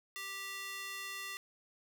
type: tone with high-pass filter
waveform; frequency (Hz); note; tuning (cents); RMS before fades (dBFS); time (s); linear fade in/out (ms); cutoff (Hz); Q
square; 392; G4; 0; -43; 0.16-1.37; 0; 1900; 1.3
effects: none